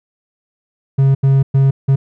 triangle tone bursts at uneven times, 135.9 Hz, C#3, 34 cents flat, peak -6 dBFS, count 4, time 0.98-1.15 / 1.23-1.43 / 1.54-1.71 / 1.88-1.96 s, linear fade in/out 10 ms, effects none

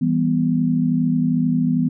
sine chord, E minor, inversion none, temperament just, 164.81 / 197.78 / 247.2 Hz, E3 / G3 / B3, 0 / +16 / +2 cents, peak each -20 / -24 / -18 dBFS, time 0.01-1.89 s, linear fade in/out 10 ms, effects none

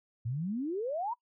sine exponential sweep, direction up, 108.9 to 987.8 Hz, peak -31 dBFS, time 0.25-1.14 s, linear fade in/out 10 ms, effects noise-tail reverb RT60 0.1 s tail -23 dB re dry

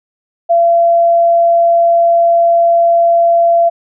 sine tone, 680 Hz, F5, 46 cents flat, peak -6 dBFS, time 0.49-3.7 s, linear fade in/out 20 ms, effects none

